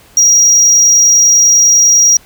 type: tone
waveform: triangle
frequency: 5710 Hz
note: F8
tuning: 37 cents sharp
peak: -3 dBFS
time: 0.17-2.17 s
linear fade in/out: 2 ms
effects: pink hiss -43 dBFS RMS until 2.25 s